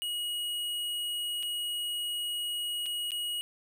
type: tone with dropouts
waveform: square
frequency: 2900 Hz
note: F#7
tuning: 35 cents flat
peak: -32 dBFS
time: 0.02-3.41 s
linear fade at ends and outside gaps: 0 ms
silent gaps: 1.427-1.431 / 2.859-2.863 / 3.107-3.118 s
effects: none